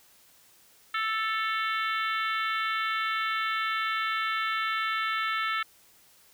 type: harmonic tone with a mistuned harmonic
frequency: 440.1 Hz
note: A4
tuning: in tune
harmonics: 3 / 4 / 5 / 6 / 7 / 8 / 9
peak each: -29 / -33 / -34 / -41 / -40 / -40 / -44 dBFS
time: 0.94-5.63 s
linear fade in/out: 5 ms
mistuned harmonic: 6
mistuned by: +56 cents
effects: white hiss -59 dBFS RMS until 6.33 s